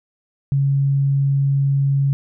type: tone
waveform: sine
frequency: 138.59 Hz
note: C#3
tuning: in tune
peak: -14 dBFS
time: 0.52-2.13 s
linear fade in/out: 0 ms
effects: none